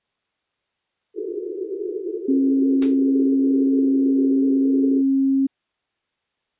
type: band-pass noise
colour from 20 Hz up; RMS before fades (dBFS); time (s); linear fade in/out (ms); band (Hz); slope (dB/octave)
white; -28; 1.14-5.04; 50; 340 to 440; 96
type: tone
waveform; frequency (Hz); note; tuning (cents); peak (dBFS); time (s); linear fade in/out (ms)
sine; 270.2; C#4; -44; -15; 2.28-5.47; 10
type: noise with exponential decay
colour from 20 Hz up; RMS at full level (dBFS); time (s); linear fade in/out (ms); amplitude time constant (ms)
white; -29; 2.82-3; 1; 38
effects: white hiss -74 dBFS RMS until 6.59 s + resampled to 8000 Hz